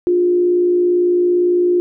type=tone with frequency modulation; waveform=sine; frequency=354.1 Hz; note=F4; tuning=24 cents sharp; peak=-11 dBFS; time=0.07-1.8 s; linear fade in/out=0 ms; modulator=57.8 Hz; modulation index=0.28; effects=none